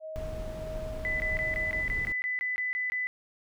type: tone with tremolo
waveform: sine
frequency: 630 Hz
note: D#5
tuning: 21 cents sharp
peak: -36 dBFS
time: 0-1.84 s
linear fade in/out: 50 ms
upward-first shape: sine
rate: 1.6 Hz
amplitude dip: 30%
type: noise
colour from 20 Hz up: brown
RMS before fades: -37 dBFS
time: 0.16-2.12 s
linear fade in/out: 0 ms
type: tone bursts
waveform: sine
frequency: 2000 Hz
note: B6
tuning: 21 cents sharp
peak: -28 dBFS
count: 12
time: 1.05-3.07 s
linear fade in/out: 0 ms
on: 150 ms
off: 20 ms
effects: none